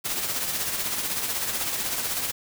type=noise with tremolo; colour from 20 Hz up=white; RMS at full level=-26 dBFS; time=0.04-2.32 s; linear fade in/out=20 ms; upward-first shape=triangle; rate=16 Hz; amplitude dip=50%; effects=none